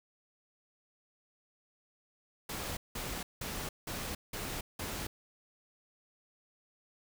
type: noise bursts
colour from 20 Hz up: pink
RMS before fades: -39 dBFS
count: 6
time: 2.49-5.07 s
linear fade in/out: 5 ms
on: 280 ms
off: 180 ms
effects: none